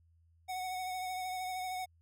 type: tone with vibrato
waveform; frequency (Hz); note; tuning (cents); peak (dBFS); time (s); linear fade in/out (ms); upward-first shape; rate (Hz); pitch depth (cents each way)
square; 740; F#5; 0; -37; 0.48-1.86; 20; sine; 13; 23
effects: added 83 Hz sine -64 dBFS peak until 2.01 s